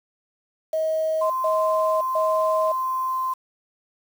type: tone bursts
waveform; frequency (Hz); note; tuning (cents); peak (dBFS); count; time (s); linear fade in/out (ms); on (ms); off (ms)
sine; 634; D#5; +32; -20; 3; 0.73-2.72; 5; 570; 140
type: tone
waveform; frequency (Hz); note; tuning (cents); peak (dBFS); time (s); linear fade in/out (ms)
sine; 1039; C6; -12; -22; 1.21-3.34; 10
effects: 7-bit